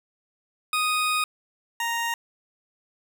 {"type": "tone pair in turn", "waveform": "20% pulse", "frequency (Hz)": [1244.5, 932.3], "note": ["D#6", "A#5"], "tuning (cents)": [0, 0], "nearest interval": "perfect fourth", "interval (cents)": 500, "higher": "first", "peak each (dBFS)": [-17, -20], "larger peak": "first", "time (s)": [[0.73, 1.24], [1.8, 2.14]], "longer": "first", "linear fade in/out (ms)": 2, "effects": []}